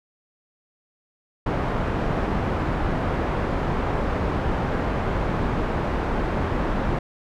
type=low-pass noise; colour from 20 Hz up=pink; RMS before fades=-24 dBFS; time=1.46-6.99 s; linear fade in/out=5 ms; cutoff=1300 Hz; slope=12 dB/octave; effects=none